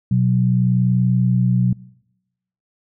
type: tone pair together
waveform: sine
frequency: 124.4 / 185 Hz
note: B2 / F#3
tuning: +13 / 0 cents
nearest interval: perfect fifth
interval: 687 cents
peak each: -15 / -17 dBFS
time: 0.11-1.73 s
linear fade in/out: 5 ms
effects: noise-tail reverb RT60 0.9 s tail -23 dB re dry